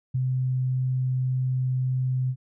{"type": "tone with ADSR envelope", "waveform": "sine", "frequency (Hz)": 128.7, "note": "C3", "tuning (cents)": -28, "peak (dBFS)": -20, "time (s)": [0.14, 2.36], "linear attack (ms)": 13, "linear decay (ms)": 8, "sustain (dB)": -2, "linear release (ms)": 64, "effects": []}